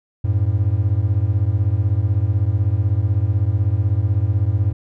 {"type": "beating tone pair", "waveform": "triangle", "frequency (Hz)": [92.5, 108.5], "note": ["F#2", "A2"], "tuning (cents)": [0, -24], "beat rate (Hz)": 16, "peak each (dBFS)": -16, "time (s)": [0.24, 4.73], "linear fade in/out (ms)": 10, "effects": []}